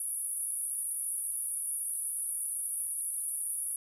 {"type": "band-pass noise", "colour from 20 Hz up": "white", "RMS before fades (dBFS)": -35, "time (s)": [0, 3.76], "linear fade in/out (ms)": 2, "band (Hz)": [9700, 11000], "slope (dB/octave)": 96, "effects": []}